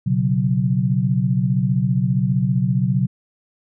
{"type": "chord", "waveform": "sine", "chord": "B suspended second", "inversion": "none", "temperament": "equal", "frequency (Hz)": [123.47, 138.59, 185], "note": ["B2", "C#3", "F#3"], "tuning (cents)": [0, 0, 0], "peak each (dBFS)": -20, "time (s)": [0.06, 3.07], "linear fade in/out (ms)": 10, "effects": []}